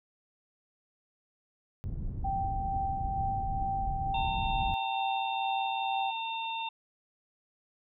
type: low-pass noise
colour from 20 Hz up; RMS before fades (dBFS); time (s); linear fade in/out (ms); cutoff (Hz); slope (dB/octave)
pink; -35; 1.84-4.74; 0; 140; 12
type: tone with tremolo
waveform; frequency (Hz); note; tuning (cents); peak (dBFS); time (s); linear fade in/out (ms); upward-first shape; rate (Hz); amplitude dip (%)
sine; 781; G5; -7; -29; 2.24-6.11; 10; sine; 2.2; 35
type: harmonic tone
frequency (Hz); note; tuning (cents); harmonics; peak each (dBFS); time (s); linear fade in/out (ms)
906; A#5; -50; 1 / 3 / 4; -34 / -39 / -40; 4.14-6.69; 5
effects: none